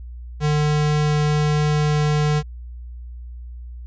square tone, 149.9 Hz, D3, 36 cents sharp, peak -17 dBFS, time 0.4-2.43 s, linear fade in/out 50 ms, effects added 60 Hz sine -32 dBFS peak until 3.86 s + resampled to 16000 Hz

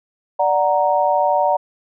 sine chord, D augmented, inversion none, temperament equal, 587.3 / 740 / 932.3 Hz, D5 / F#5 / A#5, 0 / 0 / 0 cents, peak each -18 dBFS, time 0.39-1.57 s, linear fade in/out 10 ms, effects none

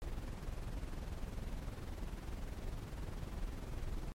brown noise with tremolo, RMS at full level -40 dBFS, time 0.02-4.12 s, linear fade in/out 0 ms, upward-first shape sine, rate 20 Hz, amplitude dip 50%, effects MP3 64 kbps

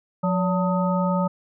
harmonic tone with a mistuned harmonic, 179.5 Hz, F3, 48 cents sharp, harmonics 1 / 3 / 5 / 7, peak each -21 / -26 / -28 / -29 dBFS, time 0.23-1.28 s, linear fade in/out 10 ms, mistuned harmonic 3, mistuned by +95 cents, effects none

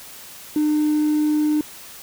triangle tone, 302.3 Hz, D#4, 50 cents flat, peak -13 dBFS, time 0.56-1.61 s, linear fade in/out 2 ms, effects tanh soft clip ceiling -12 dBFS + white hiss -40 dBFS RMS until 2.02 s

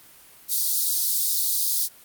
white high-pass noise, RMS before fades -23 dBFS, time 0.48-1.89 s, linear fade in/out 50 ms, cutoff 3900 Hz, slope 48 dB/octave, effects white hiss -50 dBFS RMS until 2.04 s + Opus 32 kbps

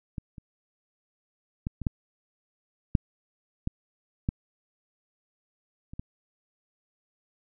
clicks, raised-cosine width 5 ms, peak -21 / -30 / -17 / -23 / -12 / -7 / -15 / -13 / -29 / -22 dBFS, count 10, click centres 0.182 / 0.382 / 1.669 / 1.817 / 1.868 / 2.952 / 3.674 / 4.289 / 5.935 / 5.995 s, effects none

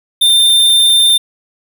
square tone, 3595 Hz, A7, 36 cents sharp, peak -7 dBFS, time 0.21-1.18 s, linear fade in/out 10 ms, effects none

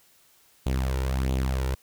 sawtooth tone with flanger, 65.41 Hz, C2, in tune, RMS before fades -26 dBFS, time 0.66-1.75 s, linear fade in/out 5 ms, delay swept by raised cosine 0.28 to 2.18 ms, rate 1.5 Hz, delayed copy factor +0.6, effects white hiss -60 dBFS RMS until 1.82 s

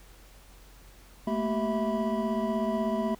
triangle tone cluster, 217 / 233.2 / 385.6 / 652 / 988 Hz, A3 / A#3 / G4 / E5 / B5, -24 / +1 / -28 / -19 / 0 cents, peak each -28 / -31 / -33 / -30 / -34 dBFS, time 1.27-3.15 s, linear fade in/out 5 ms, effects added 45 Hz sine -52 dBFS peak until 3.19 s + pink hiss -56 dBFS RMS until 3.19 s

